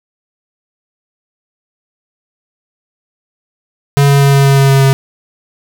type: tone with pitch steps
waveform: square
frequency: 141.1 / 140.29 / 139.48 / 138.68 / 137.88 / 137.08 / 136.29 / 135.51 Hz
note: C#3 / C#3 / C#3 / C#3 / C#3 / C#3 / C#3 / C#3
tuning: +31 / +21 / +11 / +1 / -9 / -19 / -29 / -39 cents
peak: -6 dBFS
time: 3.97-4.93 s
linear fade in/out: 0 ms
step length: 120 ms
effects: none